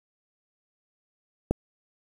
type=click; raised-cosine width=2 ms; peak=-9 dBFS; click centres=1.51 s; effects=7-bit